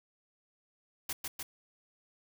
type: noise with echo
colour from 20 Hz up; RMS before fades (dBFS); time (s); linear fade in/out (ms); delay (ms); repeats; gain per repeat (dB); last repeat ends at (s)
white; -36; 1.09-1.13; 5; 150; 2; -2; 1.43
effects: none